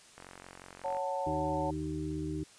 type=click train; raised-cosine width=0.5 ms; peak=-32 dBFS; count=37; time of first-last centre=0.18-0.969 s; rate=45.6 Hz
type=chord; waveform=sine; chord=F# minor; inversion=second; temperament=just; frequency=555 / 740 / 888 Hz; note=C#5 / F#5 / A5; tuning=+2 / 0 / +16 cents; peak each=-35 / -38 / -35 dBFS; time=0.84-1.71 s; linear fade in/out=10 ms
type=harmonic tone; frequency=77 Hz; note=D#2; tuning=17 cents flat; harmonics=1 / 2 / 4 / 5; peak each=-41 / -39 / -36 / -42 dBFS; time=1.26-2.44 s; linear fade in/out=10 ms
effects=white hiss -57 dBFS RMS until 2.58 s + resampled to 22050 Hz